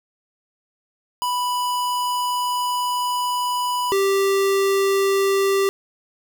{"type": "tone pair in turn", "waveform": "square", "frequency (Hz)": [987.8, 392], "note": ["B5", "G4"], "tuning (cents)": [0, 0], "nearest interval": "octave + major third", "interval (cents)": 1600, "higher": "first", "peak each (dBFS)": [-21, -17], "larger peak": "second", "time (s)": [[1.22, 3.92], [3.92, 5.69]], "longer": "first", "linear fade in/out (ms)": 0, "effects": []}